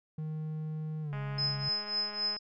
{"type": "tone with pitch glide", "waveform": "triangle", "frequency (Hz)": [155.56, 138.59], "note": ["D#3", "C#3"], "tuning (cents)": [0, 0], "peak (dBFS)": -32, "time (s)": [0.18, 1.69], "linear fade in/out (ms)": 5, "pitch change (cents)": -200, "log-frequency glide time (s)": [1.02, 1.17]}
{"type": "click train", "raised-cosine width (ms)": 0.5, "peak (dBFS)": -30, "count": 258, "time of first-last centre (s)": [1.13, 2.366], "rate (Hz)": 208}
{"type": "tone with tremolo", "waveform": "sine", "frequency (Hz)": 5100, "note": "D#8", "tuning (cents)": 42, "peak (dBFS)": -27, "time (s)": [1.38, 2.39], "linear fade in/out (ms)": 5, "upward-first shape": "triangle", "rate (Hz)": 3.7, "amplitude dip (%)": 90}
{"effects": []}